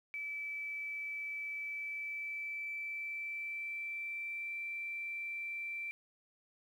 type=tone with pitch glide; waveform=sine; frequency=2308 to 2343 Hz; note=D7 to D7; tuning=-31 to -5 cents; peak=-38 dBFS; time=0.14-5.91 s; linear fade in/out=0 ms; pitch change=+26 cents; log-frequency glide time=1.58-4.6 s; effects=11-bit